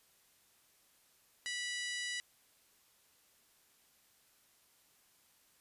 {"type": "harmonic tone with a mistuned harmonic", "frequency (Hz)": 980, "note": "B5", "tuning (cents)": -14, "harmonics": [2, 3, 4, 5, 6, 7, 8, 9, 10], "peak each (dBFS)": [-40, -44, -46, -48, -50, -51, -52, -53, -54], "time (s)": [1.46, 2.2], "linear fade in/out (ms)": 0, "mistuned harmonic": 8, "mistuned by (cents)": -21, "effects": ["white hiss -69 dBFS RMS until 5.6 s", "resampled to 32000 Hz"]}